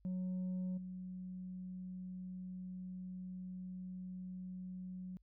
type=tone with level steps; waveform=sine; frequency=183.8 Hz; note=F#3; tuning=11 cents flat; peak=-34 / -43 dBFS; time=0.05-5.17 s; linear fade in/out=0 ms; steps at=0.77 s; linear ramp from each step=10 ms; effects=tanh soft clip ceiling -36 dBFS + added 50 Hz sine -66 dBFS peak until 5.22 s